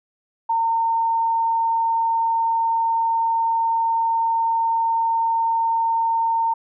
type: tone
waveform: sine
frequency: 912 Hz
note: A#5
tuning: 38 cents flat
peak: -17 dBFS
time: 0.49-6.54 s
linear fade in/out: 10 ms
effects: none